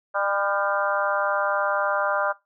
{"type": "harmonic tone with a mistuned harmonic", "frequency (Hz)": 200, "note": "G3", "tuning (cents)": 35, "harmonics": [3, 4, 5, 6, 7, 8], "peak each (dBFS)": [-26, -30, -30, -28, -28, -32], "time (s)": [0.14, 2.33], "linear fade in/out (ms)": 20, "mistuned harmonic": 8, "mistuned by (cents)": -48, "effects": ["noise-tail reverb RT60 0.2 s tail -19 dB re dry"]}